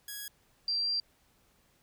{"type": "tone pair in turn", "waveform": ["5% pulse", "sine"], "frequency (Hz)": [1661.2, 4724], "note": ["G#6", "D8"], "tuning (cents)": [0, 9], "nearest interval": "octave + tritone", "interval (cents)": 1809, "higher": "second", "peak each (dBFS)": -28, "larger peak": "neither", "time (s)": [[0.08, 0.28], [0.68, 1]], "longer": "second", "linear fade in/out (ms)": 2, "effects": ["pink hiss -68 dBFS RMS until 1.82 s"]}